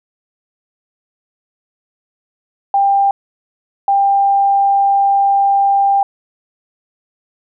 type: tone bursts at uneven times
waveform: sine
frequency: 794 Hz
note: G5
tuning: 22 cents sharp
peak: -9 dBFS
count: 2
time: 2.74-3.11 / 3.88-6.03 s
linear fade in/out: 2 ms
effects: none